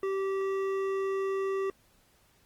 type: tone with hard clipping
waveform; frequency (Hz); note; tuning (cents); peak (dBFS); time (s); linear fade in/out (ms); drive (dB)
sine; 387.9; G4; -18; -30; 0.03-1.7; 2; 11
effects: pink hiss -65 dBFS RMS until 2.45 s + Opus 32 kbps